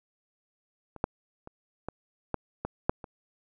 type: clicks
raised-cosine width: 1 ms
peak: -29 / -11 / -29 / -20 / -14 / -17 / -8 / -26 dBFS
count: 8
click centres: 0.963 / 1.041 / 1.474 / 1.886 / 2.343 / 2.65 / 2.895 / 3.042 s
effects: none